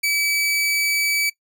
sawtooth tone, 2295 Hz, D7, 40 cents flat, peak -15 dBFS, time 0.03-1.3 s, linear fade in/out 10 ms, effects noise-tail reverb RT60 0.1 s tail -18 dB re dry

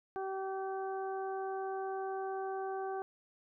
harmonic tone, 384.5 Hz, G4, 33 cents flat, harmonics 1 / 2 / 3 / 4, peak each -38 / -39 / -48 / -50 dBFS, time 0.16-3.02 s, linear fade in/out 0 ms, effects none

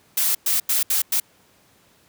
blue noise bursts at uneven times, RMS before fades -20 dBFS, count 5, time 0.17-0.35 / 0.46-0.6 / 0.69-0.83 / 0.9-1.02 / 1.12-1.2 s, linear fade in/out 5 ms, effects pink hiss -57 dBFS RMS until 2.08 s + high-pass 100 Hz 12 dB/octave

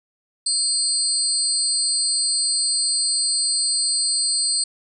sine tone cluster, 4246 / 4681 / 8180 / 8670 Hz, C8 / D8 / C9 / C#9, +25 / -7 / -40 / -39 cents, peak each -24 dBFS, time 0.46-4.64 s, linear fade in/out 5 ms, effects none

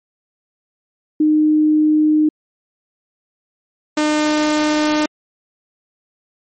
sine / sawtooth tone pair in turn, 306.4 / 303.1 Hz, D#4 / D#4, -27 / -45 cents, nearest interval unison, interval 18 cents, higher first, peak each -10 dBFS, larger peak neither, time 1.2-2.29 / 3.97-5.06 s, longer neither, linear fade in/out 5 ms, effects MP3 32 kbps

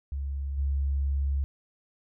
sine tone with level steps, 69.3 Hz, C#2, in tune, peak -29 / -24 dBFS, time 0.12-1.44 s, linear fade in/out 0 ms, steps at 0.57 s, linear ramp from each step 20 ms, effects none

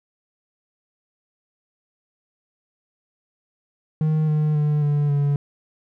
triangle tone with pitch steps, 155.56 / 152.36 / 149.22 / 146.15 / 143.14 Hz, D#3 / D#3 / D3 / D3 / D3, 0 / -36 / +28 / -8 / -44 cents, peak -15 dBFS, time 4.01-5.36 s, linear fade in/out 2 ms, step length 270 ms, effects none

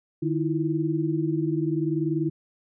sine tone cluster, 151.6 / 317 / 337.5 Hz, D#3 / D#4 / E4, -45 / +32 / +41 cents, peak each -27 dBFS, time 0.22-2.3 s, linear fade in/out 10 ms, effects none

